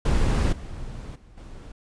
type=noise with level steps; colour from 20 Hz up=brown; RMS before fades=-20 / -36 / -50 / -40 dBFS; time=0.05-1.72 s; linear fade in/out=5 ms; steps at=0.52 / 1.15 / 1.37 s; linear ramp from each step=10 ms; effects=resampled to 22050 Hz